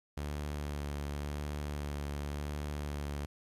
sawtooth tone with vibrato, 72.9 Hz, D2, 12 cents flat, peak -32 dBFS, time 0.17-3.26 s, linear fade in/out 5 ms, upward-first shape sine, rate 0.91 Hz, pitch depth 20 cents each way, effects resampled to 32000 Hz + 11-bit

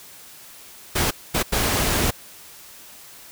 pink noise bursts at uneven times, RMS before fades -21 dBFS, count 3, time 0.95-1.11 / 1.34-1.43 / 1.52-2.11 s, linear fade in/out 10 ms, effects white hiss -44 dBFS RMS until 3.31 s

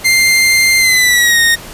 sawtooth tone with pitch glide, 2096 to 1856.6 Hz, C7 to A#6, +2 to -7 cents, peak -4 dBFS, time 0.04-1.56 s, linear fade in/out 20 ms, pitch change -209 cents, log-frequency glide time 0.78-1.4 s, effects pink hiss -31 dBFS RMS until 1.73 s + resampled to 32000 Hz

